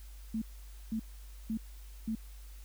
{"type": "tone bursts", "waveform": "sine", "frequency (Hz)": 221.2, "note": "A3", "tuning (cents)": 9, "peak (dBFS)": -31, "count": 4, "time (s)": [0.34, 2.152], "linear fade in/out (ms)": 5, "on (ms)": 78, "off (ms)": 500, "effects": ["added 50 Hz sine -46 dBFS peak until 2.64 s", "white hiss -60 dBFS RMS until 2.64 s"]}